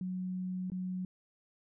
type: tone with dropouts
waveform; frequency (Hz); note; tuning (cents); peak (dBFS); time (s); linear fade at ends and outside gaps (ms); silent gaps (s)
sine; 184; F#3; -9; -34; 0.01-1.05; 2; 0.701-0.718
effects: none